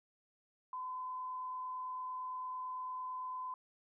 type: tone with frequency modulation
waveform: sine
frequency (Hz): 1017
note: C6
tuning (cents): -50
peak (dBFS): -39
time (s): 0.73-3.54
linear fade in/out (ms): 2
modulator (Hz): 28.9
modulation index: 0.35
effects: none